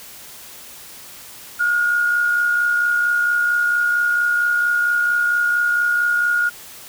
sine tone with amplitude modulation, 1431 Hz, F6, 42 cents sharp, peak -13 dBFS, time 1.59-6.5 s, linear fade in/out 20 ms, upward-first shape sine, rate 64.4 Hz, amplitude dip 40%, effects white hiss -39 dBFS RMS until 6.88 s

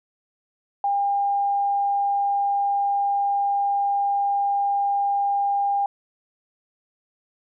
sine tone, 803 Hz, G5, 41 cents sharp, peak -19 dBFS, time 0.84-5.86 s, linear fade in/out 2 ms, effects none

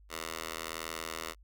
10% pulse tone with high-pass filter, 81.2 Hz, E2, 26 cents flat, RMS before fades -40 dBFS, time 0.09-1.35 s, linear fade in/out 50 ms, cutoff 730 Hz, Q 0.51, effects added 50 Hz sine -55 dBFS peak until 1.43 s

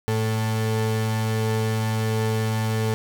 35% pulse tone pair together, 110.35 / 440 Hz, A2 / A4, +5 / 0 cents, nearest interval 2 octaves, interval 2395 cents, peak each -20 / -28 dBFS, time 0.08-2.94 s, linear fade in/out 0 ms, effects none

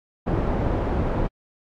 pink low-pass noise, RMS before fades -23 dBFS, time 0.26-1.28 s, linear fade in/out 20 ms, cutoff 820 Hz, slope 12 dB/octave, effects AAC 64 kbps

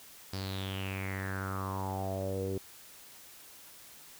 sawtooth tone with low-pass filter sweep, 96 Hz, G2, 36 cents flat, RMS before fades -36 dBFS, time 0.33-2.58 s, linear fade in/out 5 ms, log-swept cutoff 4900 to 400 Hz, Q 6.8, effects white hiss -53 dBFS RMS until 4.19 s

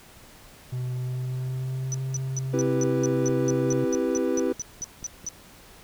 triangle tone with pitch glide, 125.8 to 132.21 Hz, B2 to C3, +32 to +18 cents, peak -25 dBFS, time 0.72-3.85 s, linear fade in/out 10 ms, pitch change +86 cents, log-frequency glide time 0.95-2.03 s
sine tone bursts, 5960 Hz, F#8, 12 cents sharp, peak -28 dBFS, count 16, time 1.92-5.288 s, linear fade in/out 0 ms, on 23 ms, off 200 ms
triangle chord, C major seventh, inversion none, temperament equal, 261.6 / 329.6 / 392 / 493.9 Hz, C4 / E4 / G4 / B4, 0 / 0 / 0 / 0 cents, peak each -26 dBFS, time 2.53-4.53 s, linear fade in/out 10 ms
click train, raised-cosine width 3 ms, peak -31 dBFS, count 11, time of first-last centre 3.08-5.245 s, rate 4.62 Hz
effects pink hiss -50 dBFS RMS until 5.83 s

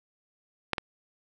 clicks, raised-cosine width 0.3 ms, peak -9 / -14 dBFS, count 2, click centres 0.733 / 0.782 s, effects none

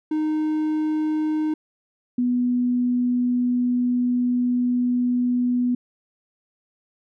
triangle / sine tone pair in turn, 309 / 246.2 Hz, D#4 / B3, -12 / -5 cents, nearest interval major third, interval 393 cents, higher first, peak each -18 dBFS, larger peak neither, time 0.11-1.54 / 2.18-5.75 s, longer second, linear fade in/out 5 ms, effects none

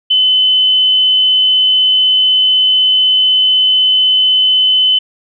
sine tone, 3032 Hz, F#7, 42 cents sharp, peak -7 dBFS, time 0.1-4.99 s, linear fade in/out 10 ms, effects none

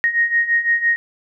sine beating tone pair, 1864.7 / 1870.6 Hz, A#6 / A#6, 0 / +6 cents, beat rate 5.9 Hz, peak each -20 / -16 dBFS, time 0.04-0.96 s, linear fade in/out 0 ms, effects none

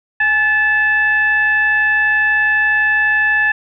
sine tone with frequency modulation, 1734 Hz, A6, 26 cents flat, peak -11 dBFS, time 0.2-3.52 s, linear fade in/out 5 ms, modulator 897 Hz, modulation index 0.48, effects none

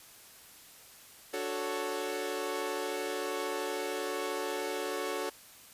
sawtooth chord, D major seventh, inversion none, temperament equal, 293.7 / 370 / 440 / 554.4 Hz, D4 / F#4 / A4 / C#5, 0 / 0 / 0 / 0 cents, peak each -39 / -34 / -33 / -35 dBFS, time 1.33-5.3 s, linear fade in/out 10 ms, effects white hiss -54 dBFS RMS until 5.73 s + resampled to 32000 Hz

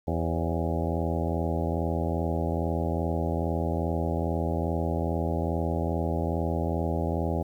harmonic tone with a mistuned harmonic, 82.41 Hz, E2, in tune, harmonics 1 / 2 / 3 / 4 / 5 / 6 / 7 / 8 / 9 / 10, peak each -29 / -32 / -34 / -35 / -36 / -37 / -37 / -38 / -39 / -39 dBFS, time 0.07-7.43 s, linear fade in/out 10 ms, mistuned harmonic 6, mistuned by +73 cents, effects 10-bit

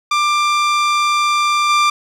sawtooth tone with level steps, 1186 Hz, D6, 17 cents sharp, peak -9 / -7 dBFS, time 0.11-1.9 s, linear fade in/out 5 ms, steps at 1.69 s, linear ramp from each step 10 ms, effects low-pass 6000 Hz 12 dB/octave + 8-bit

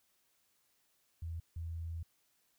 sine tone bursts at uneven times, 82.8 Hz, E2, 8 cents sharp, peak -38 dBFS, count 2, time 1.22-1.4 / 1.56-2.03 s, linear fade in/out 5 ms, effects white hiss -75 dBFS RMS until 2.58 s

